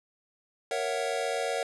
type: chord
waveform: square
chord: F# dominant seventh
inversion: first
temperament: equal with one note detuned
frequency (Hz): 466.2 / 554.4 / 664.6 / 740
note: A#4 / C#5 / E5 / F#5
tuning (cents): 0 / 0 / +14 / 0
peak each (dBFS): -34 / -34 / -36 / -35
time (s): 0.71-1.63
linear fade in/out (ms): 2
effects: resampled to 24000 Hz